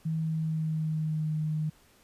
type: tone with pitch glide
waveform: sine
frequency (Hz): 160 to 154.73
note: D#3 to D#3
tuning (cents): +49 to -9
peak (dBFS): -27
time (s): 0.05-1.7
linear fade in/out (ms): 10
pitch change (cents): -58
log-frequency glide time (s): 0.2-1.33
effects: pink hiss -61 dBFS RMS until 2.03 s + resampled to 32000 Hz